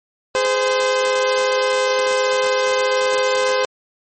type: tone pair together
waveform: sawtooth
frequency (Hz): 415.3 / 515.4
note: G#4 / C5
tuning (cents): 0 / -26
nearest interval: major third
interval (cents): 374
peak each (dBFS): -19 / -12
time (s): 0.35-3.65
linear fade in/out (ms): 0
effects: MP3 32 kbps